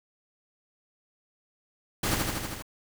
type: noise with echo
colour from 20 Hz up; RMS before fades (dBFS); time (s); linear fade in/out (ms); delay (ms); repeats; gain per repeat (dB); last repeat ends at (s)
pink; -28; 2.03-2.15; 5; 79; 6; -2; 2.624
effects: none